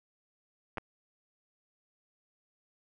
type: clicks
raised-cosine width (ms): 0.5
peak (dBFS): -22 / -20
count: 2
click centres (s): 0.773 / 0.782
effects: none